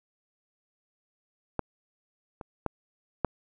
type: clicks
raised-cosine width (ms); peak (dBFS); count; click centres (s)
1; -13 / -25 / -14 / -10; 4; 1.593 / 2.412 / 2.663 / 3.247
effects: none